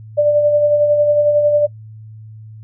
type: tone with tremolo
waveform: sine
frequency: 590 Hz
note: D5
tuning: 8 cents sharp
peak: -8 dBFS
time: 0.17-1.67 s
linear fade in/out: 20 ms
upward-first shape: sine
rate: 11 Hz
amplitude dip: 40%
effects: noise-tail reverb RT60 0.1 s tail -21 dB re dry + added 109 Hz sine -33 dBFS peak until 2.63 s